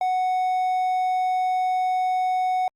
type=tone; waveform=triangle; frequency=740 Hz; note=F#5; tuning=in tune; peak=-18 dBFS; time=0.01-2.68 s; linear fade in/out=2 ms; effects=Opus 48 kbps